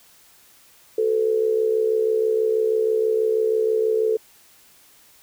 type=tone with amplitude modulation; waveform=sine; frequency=440 Hz; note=A4; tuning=in tune; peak=-14 dBFS; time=0.98-4.17 s; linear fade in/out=5 ms; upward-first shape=sine; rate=66.2 Hz; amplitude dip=70%; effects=white hiss -53 dBFS RMS until 5.22 s